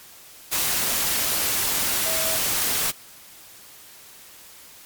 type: tone in noise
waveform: sine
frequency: 646 Hz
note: E5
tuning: 35 cents flat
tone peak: -30 dBFS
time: 2.05-2.38 s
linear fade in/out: 20 ms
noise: white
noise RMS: -23 dBFS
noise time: 0.51-2.92 s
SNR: -10 dB
effects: white hiss -46 dBFS RMS until 4.85 s + MP3 96 kbps